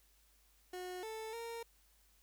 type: tone with pitch steps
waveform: 30% pulse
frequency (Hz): 363.7 / 440.8 / 463.1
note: F#4 / A4 / A#4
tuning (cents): -30 / +3 / -11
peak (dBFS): -40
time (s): 0.73-1.63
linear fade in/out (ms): 5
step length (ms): 300
effects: added 50 Hz sine -70 dBFS peak until 2.22 s + white hiss -71 dBFS RMS until 2.22 s